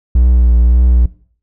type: tone with vibrato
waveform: triangle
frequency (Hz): 60.3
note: B1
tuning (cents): -41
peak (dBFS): -4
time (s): 0.15-1.06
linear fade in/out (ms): 5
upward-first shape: triangle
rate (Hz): 1.8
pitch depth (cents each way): 47
effects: noise-tail reverb RT60 0.5 s tail -19 dB re dry